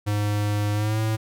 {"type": "tone with pitch glide", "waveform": "square", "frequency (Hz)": [103.83, 109.88], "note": ["G#2", "A2"], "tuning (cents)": [0, -2], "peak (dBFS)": -22, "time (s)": [0.06, 1.17], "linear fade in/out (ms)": 20, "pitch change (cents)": 98, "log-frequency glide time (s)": [0.73, 1], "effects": []}